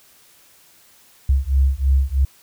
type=beating tone pair; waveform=sine; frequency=66.1 / 69.2 Hz; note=C2 / C#2; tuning=+18 / -2 cents; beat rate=3.1 Hz; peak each=-17 dBFS; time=1.29-2.25 s; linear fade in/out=5 ms; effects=white hiss -52 dBFS RMS until 2.42 s